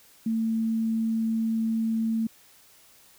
sine tone, 224.3 Hz, A3, 34 cents sharp, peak -23 dBFS, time 0.26-2.27 s, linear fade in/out 5 ms, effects white hiss -56 dBFS RMS until 3.18 s

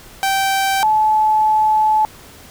sawtooth / sine tone pair in turn, 778 / 862.7 Hz, G5 / A5, -13 / -34 cents, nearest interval major second, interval 179 cents, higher second, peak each -11 / -11 dBFS, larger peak neither, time 0.23-0.83 / 0.83-2.05 s, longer second, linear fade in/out 0 ms, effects pink hiss -41 dBFS RMS until 2.5 s

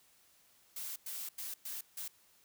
blue noise bursts at uneven times, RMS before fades -42 dBFS, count 5, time 0.76-0.96 / 1.06-1.29 / 1.38-1.54 / 1.65-1.81 / 1.97-2.08 s, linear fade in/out 5 ms, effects white hiss -67 dBFS RMS until 2.44 s

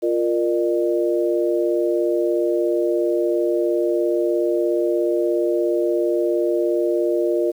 sine chord, Bb major, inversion second, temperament equal with one note detuned, 349.2 / 466.2 / 602.8 Hz, F4 / Bb4 / D5, 0 / 0 / +45 cents, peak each -19 / -23 / -23 dBFS, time 0.02-7.52 s, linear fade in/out 20 ms, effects 8-bit

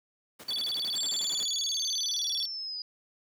pink noise with tremolo, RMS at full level -45 dBFS, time 0.39-1.45 s, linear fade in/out 10 ms, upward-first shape square, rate 11 Hz, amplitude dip 65%
triangle tone with vibrato, 3951 Hz, B7, in tune, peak -28 dBFS, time 0.48-2.46 s, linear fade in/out 10 ms, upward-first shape square, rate 19 Hz, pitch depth 240 cents each way
sine linear sweep, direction down, 7560 to 4905 Hz, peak -34 dBFS, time 0.96-2.82 s, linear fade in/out 2 ms
effects high-pass 200 Hz 12 dB/octave

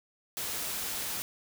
white noise, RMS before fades -35 dBFS, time 0.37-1.22 s, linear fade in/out 0 ms, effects none

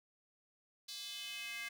square tone with high-pass filter sweep, 233.1 Hz, A#3, in tune, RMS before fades -45 dBFS, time 0.88-1.69 s, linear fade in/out 10 ms, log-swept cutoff 4200 to 2000 Hz, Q 3.3, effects none

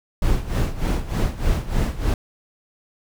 brown noise with tremolo, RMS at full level -18 dBFS, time 0.22-2.14 s, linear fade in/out 2 ms, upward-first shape sine, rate 3.3 Hz, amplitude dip 80%, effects none

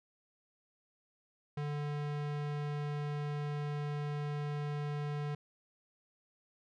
square tone with low-pass filter, 146.83 Hz, D3, in tune, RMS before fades -37 dBFS, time 1.57-5.35 s, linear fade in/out 5 ms, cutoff 3500 Hz, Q 0.58, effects none

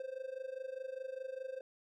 triangle tone with amplitude modulation, 523 Hz, C5, 1 cent flat, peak -35 dBFS, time 0-1.61 s, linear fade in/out 2 ms, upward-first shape sine, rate 24.9 Hz, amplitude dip 85%, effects none

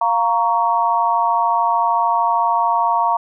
sine chord, Bb minor, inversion second, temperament just, 699.2 / 932.3 / 1118.8 Hz, F5 / Bb5 / Db6, +2 / 0 / +16 cents, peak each -20 / -16 / -20 dBFS, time 0.01-3.17 s, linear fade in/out 5 ms, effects none

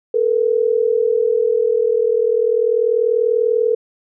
sine tone pair together, 440 / 480.3 Hz, A4 / B4, 0 / -48 cents, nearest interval major second, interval 152 cents, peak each -16 dBFS, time 0.14-3.75 s, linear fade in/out 5 ms, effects none

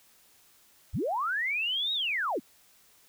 sine linear two-way sweep, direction up then down, 34.65 to 3835 to 175.9 Hz, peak -27 dBFS, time 0.93-2.4 s, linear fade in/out 20 ms, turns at 1.93 s, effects white hiss -61 dBFS RMS until 3.08 s

